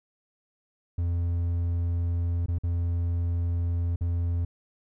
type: tone with dropouts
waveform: triangle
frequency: 85.9 Hz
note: F2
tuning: 28 cents flat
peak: -22 dBFS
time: 0.98-4.45 s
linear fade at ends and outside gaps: 5 ms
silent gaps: 2.461-2.483 / 2.585-2.635 / 3.96-4.009 s
effects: none